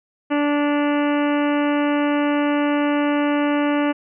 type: harmonic tone with a mistuned harmonic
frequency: 291.4 Hz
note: D4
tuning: 13 cents flat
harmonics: 1 / 2 / 3 / 4 / 5 / 6 / 7 / 8 / 9 / 10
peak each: -18 / -24 / -28 / -30 / -32 / -34 / -35 / -36 / -37 / -38 dBFS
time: 0.3-3.93 s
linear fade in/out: 20 ms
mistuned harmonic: 9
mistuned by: +29 cents
effects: none